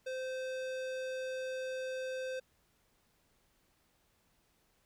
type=tone with low-pass filter; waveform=square; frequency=518 Hz; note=C5; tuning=17 cents flat; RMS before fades=-39 dBFS; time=0.06-2.4 s; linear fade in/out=10 ms; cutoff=6800 Hz; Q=0.55; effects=pink hiss -73 dBFS RMS until 4.85 s